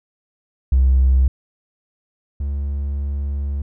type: tone pair in turn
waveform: triangle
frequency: 65.1 / 70.52 Hz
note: C2 / C#2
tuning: -8 / +30 cents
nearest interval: minor second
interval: 138 cents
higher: second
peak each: -7 / -18 dBFS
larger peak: first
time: 0.72-1.28 / 2.4-3.62 s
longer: second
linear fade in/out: 5 ms
effects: tanh soft clip ceiling -8 dBFS